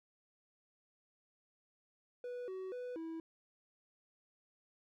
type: tone with pitch steps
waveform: triangle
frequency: 491.2 / 376.4 / 495.4 / 326 Hz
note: B4 / F#4 / B4 / E4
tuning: -9 / +30 / +5 / -19 cents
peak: -39 dBFS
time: 2.24-3.2 s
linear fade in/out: 2 ms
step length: 240 ms
effects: none